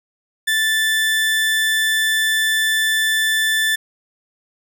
30% pulse tone, 1760 Hz, A6, in tune, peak -13 dBFS, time 0.47-3.76 s, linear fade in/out 10 ms, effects none

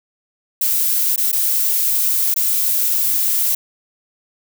violet noise with dropouts, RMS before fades -17 dBFS, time 0.61-3.55 s, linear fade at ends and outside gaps 5 ms, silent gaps 1.161-1.177 / 1.317-1.327 / 2.342-2.361 s, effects none

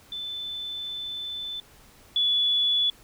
sine tone pair in turn, 3520 / 3426 Hz, A7 / A7, 0 / -47 cents, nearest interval unison, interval 47 cents, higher first, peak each -31 / -20 dBFS, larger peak second, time 0.12-1.6 / 2.16-2.9 s, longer first, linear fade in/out 2 ms, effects pink hiss -54 dBFS RMS until 3.03 s

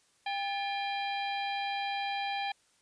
harmonic tone with a mistuned harmonic, 799 Hz, G5, 33 cents sharp, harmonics 1 / 2 / 3 / 4 / 5 / 6, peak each -33 / -42 / -39 / -42 / -44 / -53 dBFS, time 0.26-2.52 s, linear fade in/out 5 ms, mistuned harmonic 2, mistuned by +140 cents, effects white hiss -68 dBFS RMS until 2.81 s + resampled to 22050 Hz

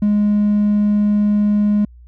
triangle tone, 207.7 Hz, G#3, in tune, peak -9 dBFS, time 0.02-1.85 s, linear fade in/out 5 ms, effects tanh soft clip ceiling -7 dBFS + added 60 Hz sine -39 dBFS peak until 2.07 s

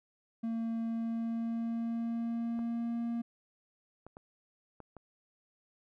triangle tone with pitch glide, 227.9 to 233.8 Hz, A#3 to A#3, -39 to +5 cents, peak -30 dBFS, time 0.43-3.22 s, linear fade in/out 10 ms, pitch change +44 cents, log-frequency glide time 0.82-3.02 s
clicks, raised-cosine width 1 ms, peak -34 dBFS, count 5, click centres 2.591 / 4.066 / 4.169 / 4.803 / 4.967 s
effects none

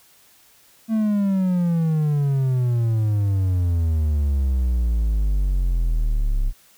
triangle exponential sweep, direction down, 225.2 to 33 Hz, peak -15 dBFS, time 0.88-6.53 s, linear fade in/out 50 ms, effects white hiss -54 dBFS RMS until 6.77 s

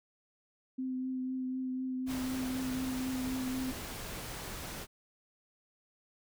sine tone with vibrato, 258 Hz, C4, 24 cents flat, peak -33 dBFS, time 0.78-3.72 s, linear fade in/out 10 ms, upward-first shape triangle, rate 4 Hz, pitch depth 17 cents each way
pink noise, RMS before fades -42 dBFS, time 2.06-4.87 s, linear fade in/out 50 ms
effects none

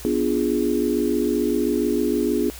sine chord, B diminished seventh, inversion none, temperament equal, 246.9 / 293.7 / 349.2 / 415.3 Hz, B3 / D4 / F4 / Ab4, 0 / 0 / 0 / 0 cents, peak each -24 / -24 / -24 / -24 dBFS, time 0.05-2.5 s, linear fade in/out 0 ms, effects added 60 Hz sine -39 dBFS peak until 2.59 s + white hiss -40 dBFS RMS until 2.59 s

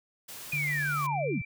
white noise, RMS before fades -43 dBFS, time 0.28-1.07 s, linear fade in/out 10 ms
sine linear sweep, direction down, 2488 to 93.9 Hz, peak -28 dBFS, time 0.52-1.42 s, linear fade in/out 5 ms
sine tone with pitch glide, 146.83 to 144.56 Hz, D3 to D3, 0 to -27 cents, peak -33 dBFS, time 0.53-1.42 s, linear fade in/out 5 ms, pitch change -27 cents, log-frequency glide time 0.68-1.24 s
sine tone with vibrato, 2349 Hz, D7, in tune, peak -38 dBFS, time 0.67-1.45 s, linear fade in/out 5 ms, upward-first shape triangle, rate 5 Hz, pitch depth 11 cents each way
effects none

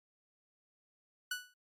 sawtooth tone with exponential decay, 1480 Hz, F#6, in tune, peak -29 dBFS, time 1.31-1.54 s, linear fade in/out 5 ms, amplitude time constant 50 ms, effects AAC 48 kbps

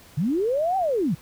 sine linear two-way sweep, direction up then down, 130 to 786 to 130 Hz, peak -20 dBFS, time 0.17-1.15 s, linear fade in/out 10 ms, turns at 0.77 s, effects pink hiss -50 dBFS RMS until 1.21 s

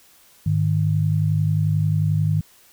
sine tone pair together, 102.85 / 154.1 Hz, G#2 / D#3, -16 / -16 cents, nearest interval perfect fifth, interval 700 cents, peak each -20 / -19 dBFS, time 0.46-2.41 s, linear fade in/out 5 ms, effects white hiss -53 dBFS RMS until 2.72 s

